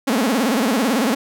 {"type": "tone with vibrato", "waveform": "sawtooth", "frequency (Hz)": 242.9, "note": "B3", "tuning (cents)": -29, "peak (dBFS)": -12, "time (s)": [0.07, 1.15], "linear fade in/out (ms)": 10, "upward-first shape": "sine", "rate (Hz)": 18, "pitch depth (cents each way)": 250, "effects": []}